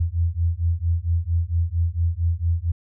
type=beating tone pair; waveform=sine; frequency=82.41 / 86.81 Hz; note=E2 / F2; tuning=0 / -10 cents; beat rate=4.4 Hz; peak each=-22 / -22 dBFS; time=0-2.72 s; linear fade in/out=10 ms; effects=none